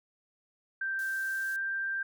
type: tone with pitch glide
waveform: sine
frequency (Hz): 1568 to 1578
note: G6 to G6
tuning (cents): 0 to +11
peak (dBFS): -30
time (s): 0.81-2.03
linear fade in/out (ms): 5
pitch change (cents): +11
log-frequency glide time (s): 1.29-1.6
type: high-pass noise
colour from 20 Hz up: pink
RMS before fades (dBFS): -50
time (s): 0.99-1.56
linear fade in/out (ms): 0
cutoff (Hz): 6400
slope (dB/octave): 12
effects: none